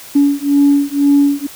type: beating tone pair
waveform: sine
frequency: 283 / 285 Hz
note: C#4 / C#4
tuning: +36 / +48 cents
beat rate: 2 Hz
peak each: -11 dBFS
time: 0.15-1.47 s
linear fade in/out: 10 ms
effects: tanh soft clip ceiling -2 dBFS + white hiss -35 dBFS RMS until 1.55 s